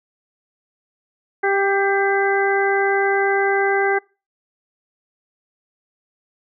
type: harmonic tone with a mistuned harmonic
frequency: 394.3 Hz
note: G4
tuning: 10 cents sharp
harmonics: 1 / 2 / 3 / 4 / 5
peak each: -19 / -21 / -30 / -22 / -25 dBFS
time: 1.43-3.99 s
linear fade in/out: 10 ms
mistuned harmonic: 5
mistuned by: +38 cents
effects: noise-tail reverb RT60 0.3 s tail -24 dB re dry